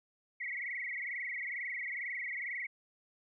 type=tone with frequency modulation; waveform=sine; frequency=2080 Hz; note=C7; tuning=11 cents flat; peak=-36 dBFS; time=0.4-2.67 s; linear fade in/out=10 ms; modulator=22.2 Hz; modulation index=7.6; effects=none